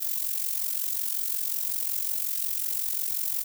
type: noise with amplitude modulation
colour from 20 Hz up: violet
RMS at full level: -26 dBFS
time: 0-3.44 s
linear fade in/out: 20 ms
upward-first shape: sine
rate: 45.5 Hz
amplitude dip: 70%
effects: none